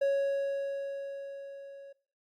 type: tone with level ramp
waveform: triangle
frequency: 554.4 Hz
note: C#5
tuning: in tune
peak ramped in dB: -22 to -44 dBFS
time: 0.01-1.93 s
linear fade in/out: 10 ms
effects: noise-tail reverb RT60 0.5 s tail -21 dB re dry + Opus 48 kbps